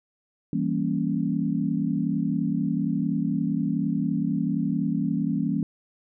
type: chord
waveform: sine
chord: E diminished seventh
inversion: none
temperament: equal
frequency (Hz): 164.81 / 196 / 233.1 / 277.2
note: E3 / G3 / Bb3 / Db4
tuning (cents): 0 / 0 / 0 / 0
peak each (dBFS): -28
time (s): 0.53-5.63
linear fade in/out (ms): 2
effects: none